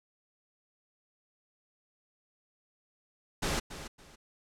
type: noise with echo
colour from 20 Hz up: pink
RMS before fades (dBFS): -31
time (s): 3.42-3.6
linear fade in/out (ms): 10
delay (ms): 280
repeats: 2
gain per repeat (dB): -12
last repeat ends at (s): 4.16
effects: low-pass 9000 Hz 12 dB/octave